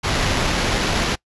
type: noise with sample-and-hold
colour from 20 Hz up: pink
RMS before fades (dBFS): -20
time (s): 0.03-1.16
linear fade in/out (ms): 20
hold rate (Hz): 8820
effects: noise-tail reverb RT60 0.1 s tail -23 dB re dry + resampled to 24000 Hz